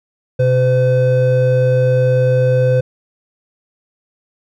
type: tone pair together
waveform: triangle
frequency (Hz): 127.25 / 509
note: C3 / C5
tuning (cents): -48 / -48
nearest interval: 2 octaves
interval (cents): 2400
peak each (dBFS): -11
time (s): 0.39-2.81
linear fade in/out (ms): 10
effects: none